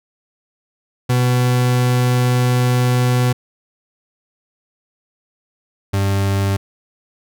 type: tone pair in turn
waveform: 40% pulse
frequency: 124.5 / 98.53 Hz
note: B2 / G2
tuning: +14 / +9 cents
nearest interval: major third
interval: 405 cents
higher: first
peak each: -12 / -14 dBFS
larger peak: first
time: 1.09-3.33 / 5.93-6.57 s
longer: first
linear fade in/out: 10 ms
effects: none